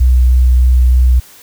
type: tone with vibrato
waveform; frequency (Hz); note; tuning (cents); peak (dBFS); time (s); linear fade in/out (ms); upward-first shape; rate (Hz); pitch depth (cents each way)
sine; 62.5; B1; +21; -5; 0-1.2; 10; sine; 3.2; 11
effects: white hiss -40 dBFS RMS until 1.42 s